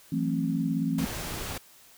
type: chord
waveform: sine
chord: F# half-diminished seventh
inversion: third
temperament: just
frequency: 166.5 / 185 / 222 / 266.4 Hz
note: E3 / F#3 / A3 / C4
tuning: +18 / 0 / +16 / +31 cents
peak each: -29 / -35 / -31 / -29 dBFS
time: 0.12-1.05 s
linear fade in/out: 5 ms
type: noise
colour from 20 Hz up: pink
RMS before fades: -35 dBFS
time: 0.98-1.58 s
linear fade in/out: 5 ms
effects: white hiss -55 dBFS RMS until 1.97 s